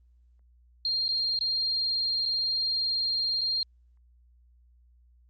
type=tone with dropouts; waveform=sine; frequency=4207 Hz; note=C8; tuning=9 cents sharp; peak=-25 dBFS; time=0.85-3.63 s; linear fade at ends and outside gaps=2 ms; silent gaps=1.082-1.089 / 1.39-1.409 / 2.255-2.259 / 3.41-3.414 s; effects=added 60 Hz sine -57 dBFS peak until 5.29 s + Opus 24 kbps